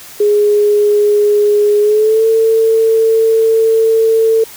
sine tone with pitch glide, 415.3 to 447.7 Hz, G#4 to A4, 0 to +30 cents, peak -7 dBFS, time 0.2-4.44 s, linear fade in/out 5 ms, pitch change +130 cents, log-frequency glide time 1.8-2.25 s, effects white hiss -34 dBFS RMS until 4.56 s

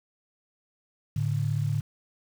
sine tone pair together, 108.71 / 145.2 Hz, A2 / D3, -20 / -19 cents, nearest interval perfect fourth, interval 501 cents, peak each -27 dBFS, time 1.16-1.81 s, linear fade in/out 5 ms, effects 8-bit

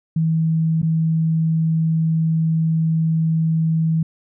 sine tone with dropouts, 161.3 Hz, E3, 37 cents flat, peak -15 dBFS, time 0.16-4.03 s, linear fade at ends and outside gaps 5 ms, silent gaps 0.818-0.828 s, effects none

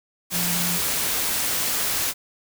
sine tone in noise, 174.61 Hz, F3, in tune, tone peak -28 dBFS, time 0.31-0.8 s, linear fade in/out 50 ms, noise white, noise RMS -24 dBFS, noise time 0.3-2.14 s, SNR -7 dB, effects none

